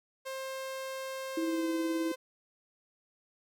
sawtooth tone with pitch glide, 530 to 515.5 Hz, C5 to C5, +22 to -26 cents, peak -33 dBFS, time 0.25-2.16 s, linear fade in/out 20 ms, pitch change -48 cents, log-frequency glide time 1.39-1.67 s
sine tone with tremolo, 327 Hz, E4, 14 cents flat, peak -28 dBFS, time 1.37-2.12 s, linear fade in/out 5 ms, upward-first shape sine, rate 19 Hz, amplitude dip 35%
effects none

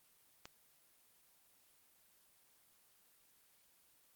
click, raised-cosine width 0.2 ms, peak -30 dBFS, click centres 0.455 s, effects white hiss -70 dBFS RMS until 4.15 s + Opus 24 kbps

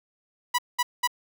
sawtooth tone bursts, 981 Hz, B5, 12 cents flat, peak -17 dBFS, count 3, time 0.54-1.075 s, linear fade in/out 10 ms, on 45 ms, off 200 ms, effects none

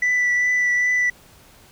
sine tone with vibrato, 1975.5 Hz, B6, in tune, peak -14 dBFS, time 0.02-1.1 s, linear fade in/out 5 ms, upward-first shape triangle, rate 2.5 Hz, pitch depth 16 cents each way, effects tanh soft clip ceiling -15 dBFS + pink hiss -50 dBFS RMS until 1.71 s

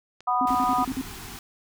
click, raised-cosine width 0.2 ms, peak -28 dBFS, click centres 0.206 s
sine chord, B major, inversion second, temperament just, 740.8 / 987.8 / 1234.7 Hz, F#5 / B5 / D#6, +2 / 0 / -14 cents, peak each -25 dBFS, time 0.27-0.85 s, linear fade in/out 10 ms
sine tone bursts, 261.6 Hz, C4, in tune, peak -25 dBFS, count 7, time 0.41-1.014 s, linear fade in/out 2 ms, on 46 ms, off 47 ms
pink band-stop noise, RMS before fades -39 dBFS, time 0.47-1.39 s, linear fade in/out 2 ms, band 430 to 700 Hz, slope 96 dB/octave
effects none

